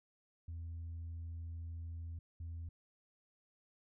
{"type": "tone bursts at uneven times", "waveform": "sine", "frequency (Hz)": 83.3, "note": "E2", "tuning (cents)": 19, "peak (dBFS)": -40, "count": 2, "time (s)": [[0.48, 2.19], [2.4, 2.69]], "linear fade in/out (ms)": 5, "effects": ["tanh soft clip ceiling -40 dBFS"]}